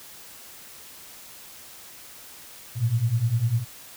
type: beating tone pair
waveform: sine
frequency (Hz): 110 / 120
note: A2 / B2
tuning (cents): 0 / -49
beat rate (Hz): 10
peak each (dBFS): -25 / -22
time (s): 2.75-3.65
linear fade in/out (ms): 50
effects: white hiss -45 dBFS RMS until 3.96 s